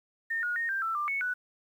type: tone with pitch steps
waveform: sine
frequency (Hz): 1824 / 1444 / 1850 / 1580 / 1332 / 1188 / 2210 / 1482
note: A#6 / F#6 / A#6 / G6 / E6 / D6 / C#7 / F#6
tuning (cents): -38 / -43 / -14 / +13 / +18 / +20 / -6 / +2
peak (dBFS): -28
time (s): 0.3-1.34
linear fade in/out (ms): 10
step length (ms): 130
effects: 10-bit